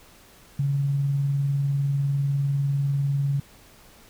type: tone with tremolo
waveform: sine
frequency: 140 Hz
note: C#3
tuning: 18 cents sharp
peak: -19 dBFS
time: 0.59-3.4 s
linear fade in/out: 5 ms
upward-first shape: triangle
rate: 20 Hz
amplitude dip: 35%
effects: pink hiss -52 dBFS RMS until 4.09 s